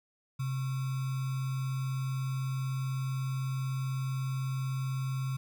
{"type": "tone with sample-and-hold", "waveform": "sine", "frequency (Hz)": 132, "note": "C3", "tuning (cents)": 16, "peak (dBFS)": -30, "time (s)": [0.39, 5.37], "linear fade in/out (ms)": 10, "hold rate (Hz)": 1225, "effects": []}